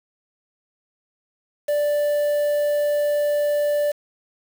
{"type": "tone with quantisation", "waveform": "triangle", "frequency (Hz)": 587.3, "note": "D5", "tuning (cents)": 0, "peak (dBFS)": -16, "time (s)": [1.68, 3.92], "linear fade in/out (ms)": 10, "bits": 6, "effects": []}